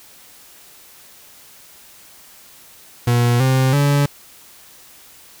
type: tone with pitch steps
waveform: 40% pulse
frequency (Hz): 120.3 / 131.19 / 143.06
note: B2 / C3 / D3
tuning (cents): -45 / +5 / -45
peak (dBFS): -12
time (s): 3.07-4.06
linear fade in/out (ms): 5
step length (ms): 330
effects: white hiss -45 dBFS RMS until 5.4 s